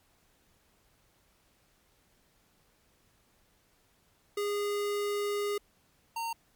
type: tone pair in turn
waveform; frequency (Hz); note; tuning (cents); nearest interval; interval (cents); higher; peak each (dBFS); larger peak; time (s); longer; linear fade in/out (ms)
square; 410.1 / 918.6; G#4 / A#5; -22 / -26; octave + major second; 1396; second; -30 / -33; first; 4.37-5.58 / 6.16-6.33; first; 5
effects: pink hiss -68 dBFS RMS until 6.55 s + MP3 96 kbps